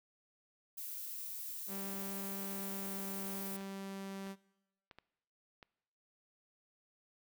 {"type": "noise", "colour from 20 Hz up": "violet", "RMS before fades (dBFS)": -44, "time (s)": [0.77, 3.57], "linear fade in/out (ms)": 10}
{"type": "tone with pitch glide", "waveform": "sawtooth", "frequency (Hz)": [196, 194.76], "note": ["G3", "G3"], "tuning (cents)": [0, -11], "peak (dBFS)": -39, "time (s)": [1.67, 4.36], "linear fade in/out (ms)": 50, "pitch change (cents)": -11, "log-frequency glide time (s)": [2.39, 4.14]}
{"type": "clicks", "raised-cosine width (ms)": 0.3, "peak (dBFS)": -37, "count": 5, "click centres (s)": [3.61, 4.27, 4.912, 4.986, 5.628]}
{"effects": ["noise-tail reverb RT60 1.0 s tail -21 dB re dry"]}